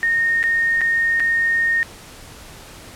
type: tone with dropouts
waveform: sine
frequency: 1844 Hz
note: A#6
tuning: 19 cents flat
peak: -15 dBFS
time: 0.03-1.83 s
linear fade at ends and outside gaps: 0 ms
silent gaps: 0.429-0.439 / 0.809-0.815 / 1.198-1.203 s
effects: pink hiss -40 dBFS RMS until 2.95 s + low-pass 12000 Hz 12 dB/octave